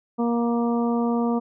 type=harmonic tone; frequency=235.6 Hz; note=A#3; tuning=19 cents sharp; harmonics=1 / 2 / 3 / 4 / 5; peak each=-21 / -27 / -31 / -33 / -35 dBFS; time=0.18-1.4 s; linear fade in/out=20 ms; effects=none